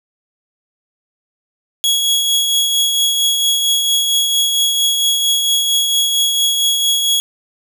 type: tone with tremolo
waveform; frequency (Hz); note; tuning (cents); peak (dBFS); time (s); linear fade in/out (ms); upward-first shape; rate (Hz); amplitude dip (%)
sawtooth; 3335; G#7; +7; -8; 1.84-7.2; 0; triangle; 4.4; 40
effects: none